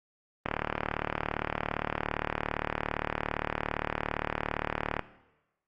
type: click train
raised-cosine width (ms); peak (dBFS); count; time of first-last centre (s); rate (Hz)
0.5; -13; 171; 0.46-4.993; 37.5
effects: noise-tail reverb RT60 1.0 s tail -17 dB re dry + Opus 24 kbps